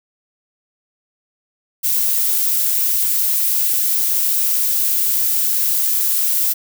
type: noise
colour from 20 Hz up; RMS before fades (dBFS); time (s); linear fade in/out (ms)
violet; -17; 1.83-6.54; 20
effects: none